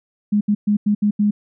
sine tone bursts at uneven times, 207.4 Hz, G#3, 2 cents flat, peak -13 dBFS, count 6, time 0.32-0.41 / 0.48-0.55 / 0.67-0.77 / 0.86-0.95 / 1.02-1.11 / 1.19-1.31 s, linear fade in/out 10 ms, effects none

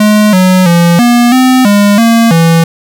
square tone with pitch steps, 211.1 / 184.9 / 171.2 / 240 / 256.9 / 203.8 / 229.8 / 165.6 Hz, G#3 / F#3 / F3 / B3 / C4 / G#3 / A#3 / E3, +29 / -1 / -34 / -49 / -32 / -32 / -25 / +8 cents, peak -4 dBFS, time 0-2.64 s, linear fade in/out 5 ms, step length 330 ms, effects none

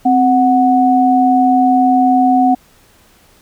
sine tone pair together, 260.5 / 738 Hz, C4 / F#5, -7 / -5 cents, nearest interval octave + tritone, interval 1802 cents, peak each -11 / -10 dBFS, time 0.05-2.55 s, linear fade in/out 10 ms, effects pink hiss -49 dBFS RMS until 3.41 s

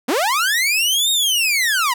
sawtooth linear two-way sweep, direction up then down, 212.8 to 3759 to 925 Hz, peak -12 dBFS, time 0.08-1.94 s, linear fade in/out 10 ms, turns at 1.11 s, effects none

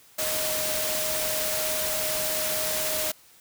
sine tone in noise, 622.3 Hz, D#5, in tune, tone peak -32 dBFS, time 0.18-3.12 s, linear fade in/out 10 ms, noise white, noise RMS -28 dBFS, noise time 0.18-3.12 s, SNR -7 dB, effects white hiss -55 dBFS RMS until 3.4 s

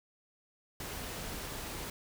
pink noise, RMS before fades -41 dBFS, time 0.8-1.9 s, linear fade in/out 2 ms, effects none

